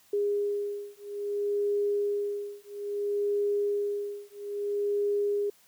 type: beating tone pair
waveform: sine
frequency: 408.3 / 408.9 Hz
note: G#4 / G#4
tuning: -29 / -27 cents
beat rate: 0.6 Hz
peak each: -30 dBFS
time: 0.13-5.5 s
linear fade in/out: 5 ms
effects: white hiss -61 dBFS RMS until 5.67 s + high-pass 80 Hz 12 dB/octave